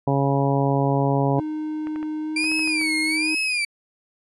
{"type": "harmonic tone", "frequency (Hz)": 138.59, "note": "C#3", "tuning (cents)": 0, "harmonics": [1, 2, 3, 4, 5, 6, 7], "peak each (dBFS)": [-21, -24, -26, -27, -28, -29, -29], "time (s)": [0.07, 1.4], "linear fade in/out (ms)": 5}
{"type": "tone with pitch glide", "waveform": "triangle", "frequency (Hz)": [308, 312.5], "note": ["D#4", "D#4"], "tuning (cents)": [-17, 8], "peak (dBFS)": -23, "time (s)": [1.38, 3.35], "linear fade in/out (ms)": 5, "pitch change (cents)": 25, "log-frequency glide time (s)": [2.21, 2.39]}
{"type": "clicks", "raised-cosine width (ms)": 0.5, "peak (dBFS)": -23, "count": 8, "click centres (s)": [1.871, 1.96, 2.029, 2.442, 2.517, 2.593, 2.675, 2.814]}
{"type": "tone with vibrato", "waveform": "35% pulse", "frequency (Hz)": 2349, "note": "D7", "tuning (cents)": 0, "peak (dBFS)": -19, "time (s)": [2.36, 3.65], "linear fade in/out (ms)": 5, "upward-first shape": "sine", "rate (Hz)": 1.2, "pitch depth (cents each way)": 160}
{"effects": ["resampled to 24000 Hz"]}